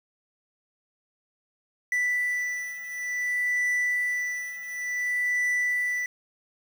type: beating tone pair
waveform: triangle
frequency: 1975.5 / 1976.06 Hz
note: B6 / B6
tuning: 0 / 0 cents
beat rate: 0.56 Hz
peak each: -29 / -25 dBFS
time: 1.92-6.06 s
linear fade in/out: 2 ms
effects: 8-bit